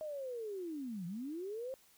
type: linear two-way sweep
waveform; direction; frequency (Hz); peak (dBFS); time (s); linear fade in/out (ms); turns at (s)
sine; down then up; 631 to 164.81 to 540; -39; 0.01-1.74; 0; 1.06
effects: white hiss -66 dBFS RMS until 1.97 s